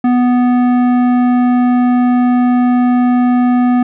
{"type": "tone with tanh clipping", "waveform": "triangle", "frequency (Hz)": 246.9, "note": "B3", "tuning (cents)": 0, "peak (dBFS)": -10, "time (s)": [0.04, 3.83], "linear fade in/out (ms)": 5, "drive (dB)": 17, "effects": []}